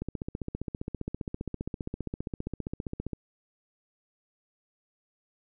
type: click train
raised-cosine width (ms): 3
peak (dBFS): -20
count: 48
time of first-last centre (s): 0.02-3.133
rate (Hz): 15.1
effects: none